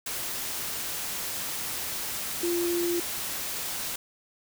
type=tone in noise; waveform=sine; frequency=345.9 Hz; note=F4; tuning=17 cents flat; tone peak=-25 dBFS; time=2.43-3 s; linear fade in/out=5 ms; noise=white; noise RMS=-33 dBFS; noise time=0.06-3.96 s; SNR=+5 dB; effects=none